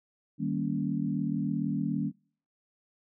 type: chord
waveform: sine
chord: Eb dominant seventh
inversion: none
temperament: equal with one note detuned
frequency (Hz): 155.56 / 196 / 233.1 / 279.8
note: Eb3 / G3 / Bb3 / Db4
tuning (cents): 0 / 0 / 0 / +16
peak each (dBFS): -33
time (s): 0.38-2.12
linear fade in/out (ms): 50
effects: noise-tail reverb RT60 0.5 s tail -26 dB re dry